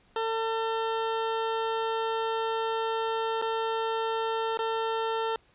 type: tone with dropouts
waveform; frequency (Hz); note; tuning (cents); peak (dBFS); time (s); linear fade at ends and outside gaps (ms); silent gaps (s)
20% pulse; 450; A4; +39; -22; 0.16-5.36; 2; 3.416-3.422 / 4.573-4.59
effects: pink hiss -63 dBFS RMS until 5.54 s + resampled to 8000 Hz